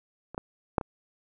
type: clicks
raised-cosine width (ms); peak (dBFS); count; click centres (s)
1; -26 / -17 / -8 / -20; 4; 0.346 / 0.379 / 0.782 / 0.812
effects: none